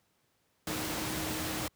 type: tone in noise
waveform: sine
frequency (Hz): 313.2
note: D#4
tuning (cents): +11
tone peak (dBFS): -40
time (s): 0.67-1.68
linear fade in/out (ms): 2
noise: pink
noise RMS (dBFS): -35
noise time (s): 0.67-1.68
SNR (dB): -8
effects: pink hiss -73 dBFS RMS until 1.75 s + high-pass 80 Hz 12 dB/octave